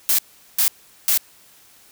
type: noise bursts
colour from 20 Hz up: blue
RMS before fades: -17 dBFS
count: 3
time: 0.09-1.175 s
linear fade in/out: 0 ms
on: 95 ms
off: 400 ms
effects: white hiss -51 dBFS RMS until 1.91 s